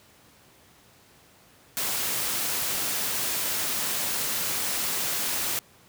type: noise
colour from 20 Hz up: white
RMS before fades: -28 dBFS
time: 1.77-5.59 s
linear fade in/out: 0 ms
effects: pink hiss -56 dBFS RMS until 5.88 s + high-pass 80 Hz 12 dB/octave